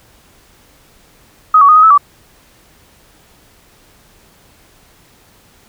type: tone with pitch steps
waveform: sine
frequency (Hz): 1259 / 1127 / 1240 / 1257 / 1306 / 1154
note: D#6 / C#6 / D#6 / D#6 / E6 / D6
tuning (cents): +20 / +28 / -6 / +17 / -17 / -31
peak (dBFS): -3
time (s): 1.54-1.978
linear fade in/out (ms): 5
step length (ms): 73
effects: pink hiss -48 dBFS RMS until 5.68 s